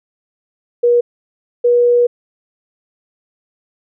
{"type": "tone pair in turn", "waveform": "sine", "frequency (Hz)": [480, 482.8], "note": ["B4", "B4"], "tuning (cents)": [-49, -39], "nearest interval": "unison", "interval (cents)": 10, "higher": "second", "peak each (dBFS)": -8, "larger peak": "neither", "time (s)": [[0.83, 1.01], [1.64, 2.07]], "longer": "second", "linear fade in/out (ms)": 10, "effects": []}